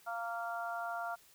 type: harmonic tone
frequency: 231.5 Hz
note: A#3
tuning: 12 cents flat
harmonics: 3 / 4 / 5 / 6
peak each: -39 / -45 / -47 / -41 dBFS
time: 0.06-1.16 s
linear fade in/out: 20 ms
effects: white hiss -63 dBFS RMS until 1.34 s